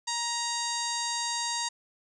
harmonic tone, 940 Hz, A#5, 14 cents sharp, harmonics 1 / 2 / 3 / 4 / 5 / 6 / 7 / 8 / 9 / 10, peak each -34 / -39 / -43 / -37 / -36 / -45 / -35 / -39 / -47 / -47 dBFS, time 0.07-1.69 s, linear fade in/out 10 ms, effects none

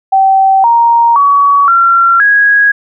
sine tone with pitch steps, 772 / 934.1 / 1130.3 / 1367.6 / 1654.8 Hz, G5 / A#5 / C#6 / F6 / G#6, -27 / +3 / +33 / -37 / -7 cents, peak -4 dBFS, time 0.12-2.72 s, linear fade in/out 10 ms, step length 520 ms, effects none

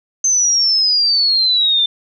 sine exponential sweep, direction down, 6272 to 3543 Hz, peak -11 dBFS, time 0.24-1.86 s, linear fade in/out 5 ms, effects none

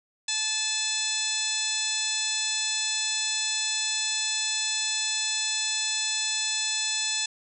harmonic tone with a mistuned harmonic, 870 Hz, A5, 20 cents flat, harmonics 1 / 2 / 3 / 4 / 5 / 6 / 7 / 8 / 9 / 10, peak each -44 / -38 / -34 / -32 / -33 / -35 / -37 / -34 / -32 / -43 dBFS, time 0.28-7.26 s, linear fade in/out 5 ms, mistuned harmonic 5, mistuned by -92 cents, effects none

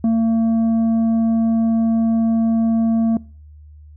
sine tone with tanh clipping, 226.5 Hz, A#3, 50 cents flat, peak -14 dBFS, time 0.04-3.17 s, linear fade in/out 2 ms, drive 5 dB, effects noise-tail reverb RT60 0.4 s tail -22 dB re dry + added 75 Hz sine -39 dBFS peak until 3.96 s

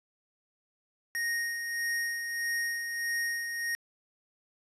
square tone with tremolo, 1864.7 Hz, A#6, in tune, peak -29 dBFS, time 1.15-3.75 s, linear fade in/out 0 ms, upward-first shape sine, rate 1.6 Hz, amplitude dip 45%, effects resampled to 32000 Hz + 10-bit

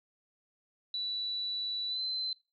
sine tone with pitch glide, 3951 to 4069 Hz, B7 to C8, 0 to -49 cents, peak -32 dBFS, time 0.94-2.33 s, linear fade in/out 2 ms, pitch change +51 cents, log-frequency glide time 1.88-2.01 s, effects noise-tail reverb RT60 0.3 s tail -23 dB re dry

